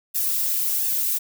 violet noise with flanger, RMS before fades -23 dBFS, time 0.14-1.19 s, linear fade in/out 20 ms, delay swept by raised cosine 1.1 to 3.6 ms, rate 1.4 Hz, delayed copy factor +0.7, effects none

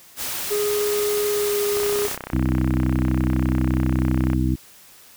white noise, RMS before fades -28 dBFS, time 0.16-2.18 s, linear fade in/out 50 ms
triangle tone with pitch glide, 415.3 to 410.8 Hz, G#4 to G#4, 0 to -19 cents, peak -18 dBFS, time 0.5-2.08 s, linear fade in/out 20 ms, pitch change -19 cents, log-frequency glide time 1.31-1.55 s
click train, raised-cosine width 0.5 ms, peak -15 dBFS, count 83, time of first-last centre 1.77-4.332 s, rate 32 Hz
harmonic tone, 63.6 Hz, C2, 48 cents flat, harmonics 1 / 2 / 3 / 4 / 5, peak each -22 / -23 / -28 / -25 / -25 dBFS, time 2.32-4.56 s, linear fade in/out 20 ms
effects white hiss -48 dBFS RMS until 5.16 s

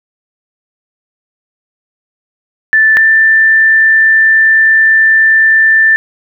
sine tone pair in turn, 1760 / 1775.3 Hz, A6 / A6, 0 / +15 cents, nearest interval unison, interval 15 cents, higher second, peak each -4 dBFS, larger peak neither, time 2.73-2.97 / 2.97-5.96 s, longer second, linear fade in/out 0 ms, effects none

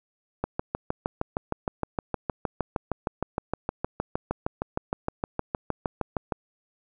click train, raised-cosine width 1 ms, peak -12 dBFS, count 39, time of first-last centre 0.44-6.322 s, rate 6.46 Hz, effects none

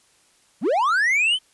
triangle linear sweep, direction up, 155.56 to 3136 Hz, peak -15 dBFS, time 0.61-1.39 s, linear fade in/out 50 ms, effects white hiss -59 dBFS RMS until 1.53 s + resampled to 24000 Hz

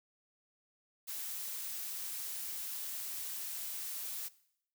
blue noise, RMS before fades -41 dBFS, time 1.07-4.29 s, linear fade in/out 20 ms, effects noise-tail reverb RT60 0.7 s tail -19 dB re dry

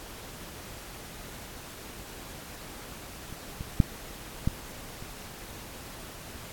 clicks, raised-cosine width 5 ms, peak -27 / -24 / -6 / -12 / -29 dBFS, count 5, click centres 3.326 / 3.609 / 3.802 / 4.475 / 5.025 s, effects pink hiss -44 dBFS RMS until 6.52 s + AAC 64 kbps

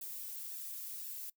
violet noise with flanger, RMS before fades -44 dBFS, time 0.01-1.3 s, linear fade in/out 5 ms, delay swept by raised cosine 1.1 to 4.7 ms, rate 1.9 Hz, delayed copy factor +0.75, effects noise-tail reverb RT60 0.1 s tail -22 dB re dry

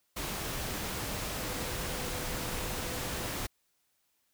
sine tone in noise, 500 Hz, B4, 21 cents sharp, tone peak -46 dBFS, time 1.4-3.27 s, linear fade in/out 10 ms, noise pink, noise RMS -36 dBFS, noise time 0.16-3.47 s, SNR -13 dB, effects white hiss -75 dBFS RMS until 4.33 s

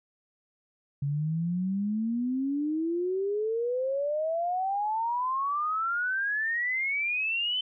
sine exponential sweep, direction up, 138.7 to 3074 Hz, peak -26 dBFS, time 1.02-7.61 s, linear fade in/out 5 ms, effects none

